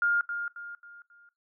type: tone with echo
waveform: sine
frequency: 1411 Hz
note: F6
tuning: 17 cents sharp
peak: -22 dBFS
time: 0.02-0.21 s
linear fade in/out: 2 ms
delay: 270 ms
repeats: 4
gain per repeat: -8 dB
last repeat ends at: 1.29 s
effects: noise-tail reverb RT60 0.2 s tail -19 dB re dry